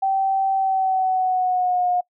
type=tone with pitch glide; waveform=sine; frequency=774 to 718 Hz; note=G5 to F5; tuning=-22 to +48 cents; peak=-17 dBFS; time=0.02-2.01 s; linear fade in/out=10 ms; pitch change=-130 cents; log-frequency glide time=0.54-1.89 s; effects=noise-tail reverb RT60 0.1 s tail -24 dB re dry